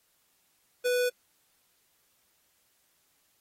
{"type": "tone", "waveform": "square", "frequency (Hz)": 493.9, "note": "B4", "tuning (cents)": 0, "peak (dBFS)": -25, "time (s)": [0.84, 1.1], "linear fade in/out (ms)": 20, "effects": ["white hiss -70 dBFS RMS until 3.4 s", "AAC 48 kbps"]}